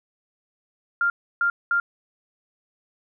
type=tone bursts at uneven times; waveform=sine; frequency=1396.9 Hz; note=F6; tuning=in tune; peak=-18 dBFS; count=3; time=1.01-1.1 / 1.41-1.5 / 1.71-1.8 s; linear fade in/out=2 ms; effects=none